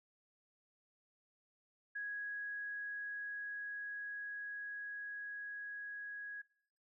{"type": "tone with level ramp", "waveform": "sine", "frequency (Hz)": 1661.2, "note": "G#6", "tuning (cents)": 0, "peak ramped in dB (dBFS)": [-39, -43], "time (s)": [1.95, 6.42], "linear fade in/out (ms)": 10, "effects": ["noise-tail reverb RT60 0.7 s tail -23 dB re dry"]}